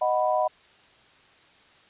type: chord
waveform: sine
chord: B major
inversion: first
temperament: equal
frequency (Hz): 622.3 / 740 / 987.8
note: D#5 / F#5 / B5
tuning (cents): 0 / 0 / 0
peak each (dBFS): -24 / -25 / -27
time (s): 0.01-0.48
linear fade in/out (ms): 10
effects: white hiss -56 dBFS RMS until 1.89 s + resampled to 8000 Hz